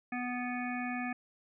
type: harmonic tone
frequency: 246.9 Hz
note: B3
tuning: in tune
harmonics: 1 / 3 / 5 / 7 / 9 / 10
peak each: -36 / -40 / -46 / -42 / -44 / -45 dBFS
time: 0.12-1.13 s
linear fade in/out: 5 ms
effects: none